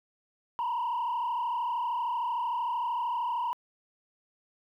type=tone with frequency modulation; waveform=sine; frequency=959 Hz; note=A#5; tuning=49 cents sharp; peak=-26 dBFS; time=0.59-3.53 s; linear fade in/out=0 ms; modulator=33.1 Hz; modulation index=1.4; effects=tanh soft clip ceiling -26 dBFS + 11-bit